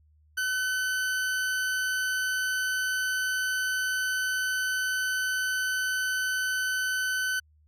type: tone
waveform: 40% pulse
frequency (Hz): 1514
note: F#6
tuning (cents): +39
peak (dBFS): -25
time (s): 0.37-7.4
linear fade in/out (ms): 10
effects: added 76 Hz sine -58 dBFS peak until 7.67 s + MP3 64 kbps